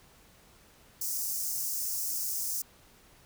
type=high-pass noise; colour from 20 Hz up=white; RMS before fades=-33 dBFS; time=1.01-2.62 s; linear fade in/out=5 ms; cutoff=5200 Hz; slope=48 dB/octave; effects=pink hiss -59 dBFS RMS until 3.25 s